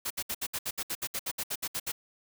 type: noise bursts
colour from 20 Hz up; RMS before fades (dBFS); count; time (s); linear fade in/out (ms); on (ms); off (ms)
white; -33; 16; 0.05-1.92; 10; 55; 66
effects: none